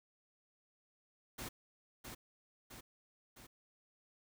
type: noise with echo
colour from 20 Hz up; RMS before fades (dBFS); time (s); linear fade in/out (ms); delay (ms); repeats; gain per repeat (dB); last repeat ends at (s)
pink; -45; 1.38-1.49; 10; 660; 3; -4; 3.47
effects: none